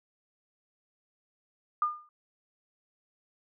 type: tone with exponential decay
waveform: sine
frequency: 1211 Hz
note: D#6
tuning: 47 cents flat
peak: -21 dBFS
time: 1.82-2.09 s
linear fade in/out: 2 ms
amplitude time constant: 57 ms
effects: none